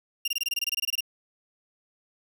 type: tone bursts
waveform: 30% pulse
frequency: 2794 Hz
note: F7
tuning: in tune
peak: -22 dBFS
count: 15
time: 0.25-1.007 s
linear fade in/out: 5 ms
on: 29 ms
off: 23 ms
effects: none